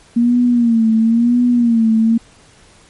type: tone with vibrato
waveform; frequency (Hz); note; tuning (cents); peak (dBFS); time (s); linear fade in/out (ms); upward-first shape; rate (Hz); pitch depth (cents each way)
sine; 233.1; A#3; 0; -9; 0.16-2.18; 10; sine; 0.98; 85
effects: pink hiss -47 dBFS RMS until 2.89 s + MP3 48 kbps